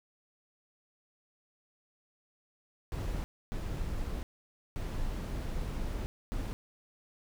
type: noise bursts at uneven times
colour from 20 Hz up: brown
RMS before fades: -35 dBFS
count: 4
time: 2.92-3.24 / 3.52-4.23 / 4.76-6.06 / 6.32-6.53 s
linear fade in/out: 0 ms
effects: none